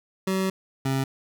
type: tone pair in turn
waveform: 25% pulse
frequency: 190 / 134.35 Hz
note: F#3 / C3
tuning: +46 / +46 cents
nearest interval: tritone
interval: 600 cents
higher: first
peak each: -19 dBFS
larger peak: neither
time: 0.27-0.5 / 0.85-1.04 s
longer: first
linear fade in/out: 5 ms
effects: none